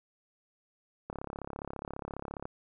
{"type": "click train", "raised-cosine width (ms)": 1, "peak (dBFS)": -24, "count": 48, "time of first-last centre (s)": [1.1, 2.454], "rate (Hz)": 34.7, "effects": []}